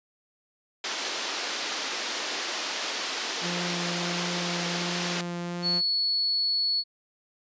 white band-pass noise, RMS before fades -32 dBFS, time 0.84-5.21 s, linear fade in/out 2 ms, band 270 to 5700 Hz, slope 24 dB/octave
sawtooth tone with vibrato, 174.61 Hz, F3, in tune, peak -27 dBFS, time 3.41-5.82 s, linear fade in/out 50 ms, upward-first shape triangle, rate 1.4 Hz, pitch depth 12 cents each way
sine tone, 4400 Hz, C#8, 14 cents flat, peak -23 dBFS, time 5.62-6.84 s, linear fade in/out 50 ms
effects resampled to 16000 Hz

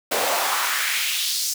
pink noise with high-pass filter sweep, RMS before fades -23 dBFS, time 0.11-1.54 s, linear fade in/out 10 ms, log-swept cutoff 460 to 6000 Hz, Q 2, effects none

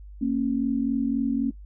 sine tone pair together, 230 / 273.8 Hz, A#3 / C#4, -23 / -21 cents, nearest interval minor third, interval 302 cents, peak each -25 / -24 dBFS, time 0.21-1.51 s, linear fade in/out 10 ms, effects noise-tail reverb RT60 0.1 s tail -20 dB re dry + added 50 Hz sine -40 dBFS peak until 1.65 s

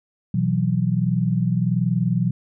sine chord, B suspended fourth, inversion none, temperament equal, 123.47 / 164.81 / 185 Hz, B2 / E3 / F#3, 0 / 0 / 0 cents, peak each -22 dBFS, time 0.34-2.31 s, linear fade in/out 5 ms, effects none

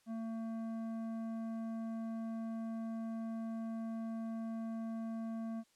triangle tone with tanh clipping, 225 Hz, A3, 39 cents sharp, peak -40 dBFS, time 0.06-5.64 s, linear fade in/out 50 ms, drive 15 dB, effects white hiss -72 dBFS RMS until 5.75 s + low-pass 9000 Hz 12 dB/octave

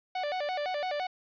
45% pulse tone with vibrato, 659.3 Hz, E5, in tune, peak -30 dBFS, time 0.15-1.07 s, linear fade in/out 5 ms, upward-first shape square, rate 5.9 Hz, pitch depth 200 cents each way, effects resampled to 11025 Hz + 10-bit

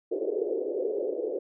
pink band-pass noise, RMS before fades -30 dBFS, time 0.11-1.39 s, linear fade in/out 10 ms, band 370 to 510 Hz, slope 48 dB/octave, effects none

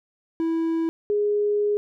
triangle / sine tone pair in turn, 327.8 / 414.3 Hz, E4 / G#4, -10 / -4 cents, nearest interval major third, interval 406 cents, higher second, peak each -19 dBFS, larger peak neither, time 0.4-0.89 / 1.1-1.77 s, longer second, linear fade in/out 0 ms, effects none

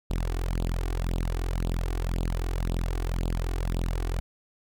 sawtooth tone with flanger, 42.93 Hz, F1, 29 cents flat, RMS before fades -28 dBFS, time 0.1-4.2 s, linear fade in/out 0 ms, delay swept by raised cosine 0.24 to 2.74 ms, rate 1.9 Hz, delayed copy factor +0.9, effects none

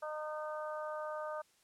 harmonic tone, 306 Hz, D#4, 29 cents flat, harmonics 2 / 3 / 4 / 5, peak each -40 / -46 / -44 / -50 dBFS, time 0.02-1.42 s, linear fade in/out 10 ms, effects white hiss -70 dBFS RMS until 1.63 s + low-pass 10000 Hz 12 dB/octave

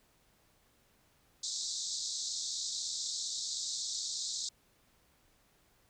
pink band-pass noise, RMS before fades -38 dBFS, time 1.43-4.49 s, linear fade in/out 5 ms, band 3700 to 7900 Hz, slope 96 dB/octave, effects pink hiss -69 dBFS RMS until 5.89 s

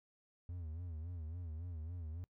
triangle tone with vibrato, 83.2 Hz, E2, 17 cents sharp, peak -40 dBFS, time 0.49-2.24 s, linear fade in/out 0 ms, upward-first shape sine, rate 3.6 Hz, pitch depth 130 cents each way, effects noise-tail reverb RT60 0.1 s tail -25 dB re dry

